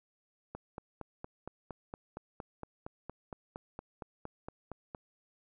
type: click train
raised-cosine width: 1 ms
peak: -27 dBFS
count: 20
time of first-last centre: 0.55-4.948 s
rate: 4.32 Hz
effects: none